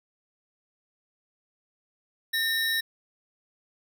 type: tone pair together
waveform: square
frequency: 1813 / 3847 Hz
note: A#6 / B7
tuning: -49 / -46 cents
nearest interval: octave + minor second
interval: 1303 cents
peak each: -27 / -29 dBFS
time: 2.33-2.81 s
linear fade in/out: 10 ms
effects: none